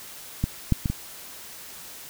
clicks, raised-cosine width 5 ms, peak -10 / -6 / -12 / -13 dBFS, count 4, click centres 0.44 / 0.723 / 0.858 / 0.9 s, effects white hiss -42 dBFS RMS until 2.09 s

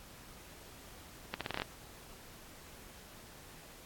accelerating click train, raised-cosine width 0.3 ms, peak -19 dBFS, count 8, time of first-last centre 1.34-1.619 s, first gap 67 ms, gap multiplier 0.82, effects pink hiss -54 dBFS RMS until 3.85 s + AAC 64 kbps

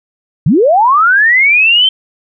sine linear sweep, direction up, 117.7 to 3136 Hz, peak -5 dBFS, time 0.46-1.89 s, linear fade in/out 5 ms, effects none

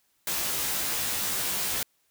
white noise with comb filter, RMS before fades -29 dBFS, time 0.27-1.83 s, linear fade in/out 2 ms, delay 15 ms, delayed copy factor +0.9, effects white hiss -70 dBFS RMS until 2.1 s

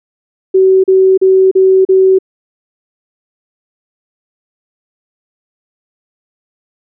sine tone bursts, 379.1 Hz, F#4, 42 cents sharp, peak -4 dBFS, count 5, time 0.54-2.188 s, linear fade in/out 10 ms, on 300 ms, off 37 ms, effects none

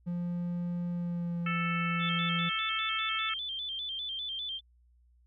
triangle tone with pitch glide, 174.61 to 170.42 Hz, F3 to F3, 0 to -42 cents, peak -29 dBFS, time 0.06-2.5 s, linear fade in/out 20 ms, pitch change -42 cents, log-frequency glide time 0.9-1.57 s
harmonic tone, 440 Hz, A4, in tune, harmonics 3 / 4 / 5 / 6 / 7, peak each -34 / -41 / -37 / -37 / -46 dBFS, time 1.46-3.34 s, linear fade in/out 5 ms
sine tone with vibrato, 3322 Hz, G#7, in tune, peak -34 dBFS, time 1.99-4.61 s, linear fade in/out 50 ms, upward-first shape square, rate 5 Hz, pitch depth 83 cents each way
effects added 60 Hz sine -61 dBFS peak until 5.26 s

